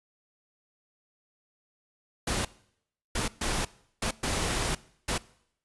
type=noise bursts at uneven times; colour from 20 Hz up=pink; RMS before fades=-29 dBFS; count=6; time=2.27-2.45 / 3.15-3.28 / 3.41-3.65 / 4.02-4.11 / 4.23-4.75 / 5.08-5.18 s; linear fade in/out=5 ms; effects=noise-tail reverb RT60 0.7 s tail -21 dB re dry + resampled to 24000 Hz